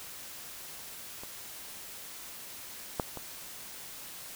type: clicks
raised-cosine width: 1 ms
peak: -30 / -14 / -25 dBFS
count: 3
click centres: 1.235 / 2.998 / 3.173 s
effects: white hiss -45 dBFS RMS until 4.35 s